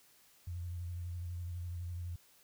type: tone with vibrato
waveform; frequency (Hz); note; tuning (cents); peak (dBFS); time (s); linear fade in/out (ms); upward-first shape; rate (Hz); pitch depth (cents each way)
sine; 87.3; F2; 0; -38; 0.47-2.16; 5; sine; 12; 39
effects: white hiss -65 dBFS RMS until 2.43 s